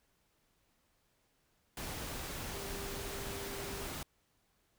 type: tone in noise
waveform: sine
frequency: 396.5 Hz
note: G4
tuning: 20 cents sharp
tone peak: -46 dBFS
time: 2.54-3.87 s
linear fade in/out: 2 ms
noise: pink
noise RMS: -42 dBFS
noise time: 1.77-4.03 s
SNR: -7 dB
effects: pink hiss -75 dBFS RMS until 4.78 s